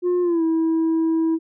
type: tone with pitch glide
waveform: sine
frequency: 356.5 to 325 Hz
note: F4 to E4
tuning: +36 to -24 cents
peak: -14 dBFS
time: 0.02-1.39 s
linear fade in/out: 50 ms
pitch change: -160 cents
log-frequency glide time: 0.22-0.43 s
effects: tanh soft clip ceiling -16 dBFS